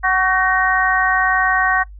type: harmonic tone with a mistuned harmonic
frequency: 373.2 Hz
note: F#4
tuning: 15 cents sharp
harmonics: 2 / 3 / 4 / 5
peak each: -19 / -19 / -19 / -19 dBFS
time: 0.03-1.84 s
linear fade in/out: 20 ms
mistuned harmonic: 4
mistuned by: +38 cents
effects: noise-tail reverb RT60 0.1 s tail -19 dB re dry + added 50 Hz sine -34 dBFS peak until 1.99 s